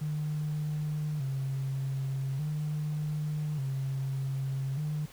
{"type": "tone with vibrato", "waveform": "triangle", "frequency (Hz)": 142.8, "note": "D3", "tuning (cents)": -48, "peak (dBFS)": -26, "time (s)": [0.01, 5.06], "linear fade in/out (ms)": 10, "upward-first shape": "square", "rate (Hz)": 0.42, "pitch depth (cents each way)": 100, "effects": ["tanh soft clip ceiling -27 dBFS", "pink hiss -53 dBFS RMS until 5.12 s"]}